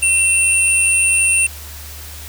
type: tone pair together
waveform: sine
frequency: 2703 / 9092 Hz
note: E7 / C#9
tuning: +43 / +43 cents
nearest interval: octave + major sixth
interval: 2100 cents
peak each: -14 dBFS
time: 0.02-1.47 s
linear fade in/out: 10 ms
effects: added 74 Hz sine -33 dBFS peak until 2.28 s + white hiss -35 dBFS RMS until 2.28 s